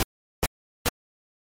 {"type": "noise bursts", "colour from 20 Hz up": "pink", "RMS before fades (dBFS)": -22, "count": 3, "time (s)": [0, 0.887], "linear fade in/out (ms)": 0, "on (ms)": 29, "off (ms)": 400, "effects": ["MP3 64 kbps"]}